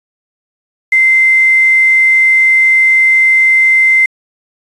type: tone with quantisation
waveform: sine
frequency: 2078 Hz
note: C7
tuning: 12 cents flat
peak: -5 dBFS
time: 0.92-4.06 s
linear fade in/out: 5 ms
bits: 5
effects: resampled to 24000 Hz